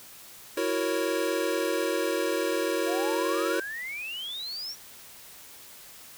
square chord, F# dominant seventh, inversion third, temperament equal, 329.6 / 370 / 466.2 / 554.4 Hz, E4 / F#4 / A#4 / C#5, 0 / 0 / 0 / 0 cents, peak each -32 dBFS, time 0.57-3.6 s, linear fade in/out 5 ms
sine exponential sweep, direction up, 659.3 to 5770 Hz, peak -33 dBFS, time 2.85-4.76 s, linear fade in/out 50 ms
effects white hiss -48 dBFS RMS until 6.17 s

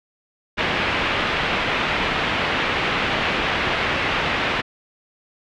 white low-pass noise, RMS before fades -22 dBFS, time 0.57-4.62 s, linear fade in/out 20 ms, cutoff 2900 Hz, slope 24 dB/octave, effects none

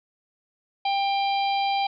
harmonic tone, 793 Hz, G5, 20 cents sharp, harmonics 1 / 3 / 4 / 5 / 6, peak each -22 / -32 / -34 / -36 / -38 dBFS, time 0.85-1.87 s, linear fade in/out 5 ms, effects none

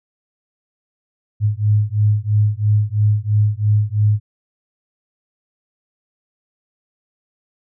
sine beating tone pair, 103.83 / 106.83 Hz, G#2 / G#2, 0 / +49 cents, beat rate 3 Hz, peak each -16 dBFS, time 1.4-4.2 s, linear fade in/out 50 ms, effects none

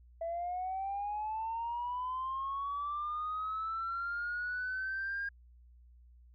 sine linear sweep, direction up, 659.3 to 1622 Hz, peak -33 dBFS, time 0.21-5.29 s, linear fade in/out 5 ms, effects tanh soft clip ceiling -30 dBFS + added 60 Hz sine -56 dBFS peak until 6.34 s

